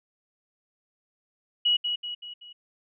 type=tone with echo; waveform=sine; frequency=2916 Hz; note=F#7; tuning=26 cents flat; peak=-19 dBFS; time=1.65-1.77 s; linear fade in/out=10 ms; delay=190 ms; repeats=4; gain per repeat=-6 dB; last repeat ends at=2.53 s; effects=none

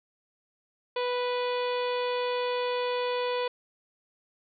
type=harmonic tone; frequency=493.2 Hz; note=B4; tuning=2 cents flat; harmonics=1 / 2 / 3 / 4 / 5 / 6 / 7 / 8 / 9; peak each=-28 / -33 / -43 / -43 / -40 / -44 / -41 / -51 / -46 dBFS; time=0.96-3.48 s; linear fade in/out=5 ms; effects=none

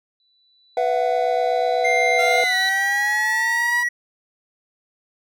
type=tone with exponential growth; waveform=sine; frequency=3968 Hz; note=B7; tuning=7 cents sharp; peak=-22 dBFS; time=0.2-2.69 s; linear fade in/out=1 ms; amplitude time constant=540 ms
type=chord; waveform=triangle; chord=B suspended fourth; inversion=none; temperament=equal with one note detuned; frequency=493.9 / 671.9 / 740 Hz; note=B4 / E5 / F#5; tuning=0 / +33 / 0 cents; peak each=-20 dBFS; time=0.77-2.44 s; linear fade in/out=2 ms
type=tone with pitch glide; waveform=triangle; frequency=2100 to 1925.7 Hz; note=C7 to B6; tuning=+6 to -44 cents; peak=-17 dBFS; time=1.84-3.89 s; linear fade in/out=10 ms; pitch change=-150 cents; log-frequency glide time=2.42-2.55 s
type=exponential sweep; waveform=30% pulse; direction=up; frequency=688 to 979 Hz; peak=-22 dBFS; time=2.18-3.84 s; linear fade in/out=20 ms
effects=none

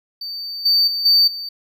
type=tone with level steps; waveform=triangle; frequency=4591 Hz; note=D8; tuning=40 cents flat; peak=-25 / -11 / -19 / -9 / -25 dBFS; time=0.21-1.49 s; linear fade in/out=5 ms; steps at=0.65 / 0.87 / 1.05 / 1.27 s; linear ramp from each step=10 ms; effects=none

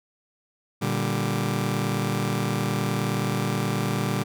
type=chord; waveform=sawtooth; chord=G minor; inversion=first; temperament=just; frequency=117.6 / 147 / 196 Hz; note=Bb2 / D3 / G3; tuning=+16 / +2 / 0 cents; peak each=-24 dBFS; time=0.81-4.24 s; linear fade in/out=20 ms; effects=none

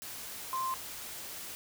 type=tone in noise; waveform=sine; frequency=1046.5 Hz; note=C6; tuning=in tune; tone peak=-31 dBFS; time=0.53-0.74 s; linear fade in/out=0 ms; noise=white; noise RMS=-43 dBFS; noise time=0.02-1.55 s; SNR=+9 dB; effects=none

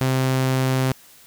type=tone; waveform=sawtooth; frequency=130.81 Hz; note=C3; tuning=in tune; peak=-14 dBFS; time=0.01-0.92 s; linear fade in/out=0 ms; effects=white hiss -49 dBFS RMS until 1.26 s

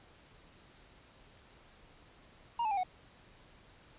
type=tone with pitch steps; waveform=triangle; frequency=940 / 867 / 799.6 / 737.5 Hz; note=A#5 / A5 / G5 / F#5; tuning=+14 / -26 / +34 / -6 cents; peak=-28 dBFS; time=2.59-2.834 s; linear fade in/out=5 ms; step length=61 ms; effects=pink hiss -60 dBFS RMS until 3.98 s + resampled to 8000 Hz

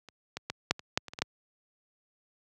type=clicks; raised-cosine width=0.2 ms; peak=-30 / -18 / -15 / -6 / -25 / -7 / -24 / -25 / -20 / -9 dBFS; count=10; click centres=0.087 / 0.37 / 0.5 / 0.71 / 0.794 / 0.975 / 1.083 / 1.135 / 1.189 / 1.22 s; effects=high-pass 80 Hz 12 dB/octave

